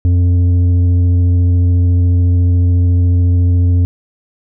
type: tone with tanh clipping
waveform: triangle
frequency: 88.6 Hz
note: F2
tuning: 25 cents sharp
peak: -9 dBFS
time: 0.05-3.85 s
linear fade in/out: 0 ms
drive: 11 dB
effects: none